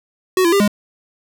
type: tone with pitch steps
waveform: square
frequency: 371.9 / 338.8 / 398.8 / 206.2 Hz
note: F#4 / E4 / G4 / G#3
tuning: +9 / +48 / +30 / -12 cents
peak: -12 dBFS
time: 0.37-0.678 s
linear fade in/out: 2 ms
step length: 77 ms
effects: none